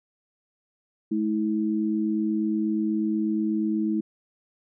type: tone pair together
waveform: sine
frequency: 214 / 322.3 Hz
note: A3 / E4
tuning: -48 / -39 cents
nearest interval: perfect fifth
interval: 709 cents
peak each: -25 dBFS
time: 1.11-4.01 s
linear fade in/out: 10 ms
effects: none